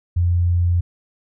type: tone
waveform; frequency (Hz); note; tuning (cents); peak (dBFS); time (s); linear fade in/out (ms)
sine; 87.31; F2; 0; -14; 0.16-0.81; 10
effects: none